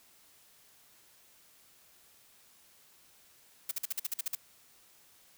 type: noise bursts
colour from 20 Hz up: blue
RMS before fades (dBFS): -33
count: 10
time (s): 3.69-4.352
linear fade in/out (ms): 5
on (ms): 23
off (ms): 48
effects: white hiss -62 dBFS RMS until 5.37 s